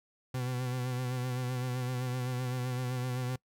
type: tone with vibrato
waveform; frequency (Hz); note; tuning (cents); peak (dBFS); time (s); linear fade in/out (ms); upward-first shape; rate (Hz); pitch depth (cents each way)
40% pulse; 126; B2; +35; -31; 0.34-3.36; 5; sine; 7.8; 38
effects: noise-tail reverb RT60 0.1 s tail -23 dB re dry